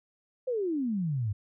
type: exponential sweep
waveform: sine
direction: down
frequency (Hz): 530 to 97.1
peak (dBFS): -27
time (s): 0.47-1.33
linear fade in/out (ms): 10
effects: none